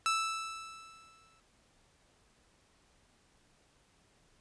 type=tone with exponential decay; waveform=sawtooth; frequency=1318.5 Hz; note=E6; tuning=in tune; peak=-23 dBFS; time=0.06-1.4 s; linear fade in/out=0 ms; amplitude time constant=290 ms; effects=pink hiss -68 dBFS RMS until 4.4 s + resampled to 22050 Hz